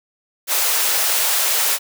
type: high-pass noise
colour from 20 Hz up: white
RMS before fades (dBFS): -18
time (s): 0.47-1.79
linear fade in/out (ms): 50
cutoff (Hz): 450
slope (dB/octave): 24
effects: none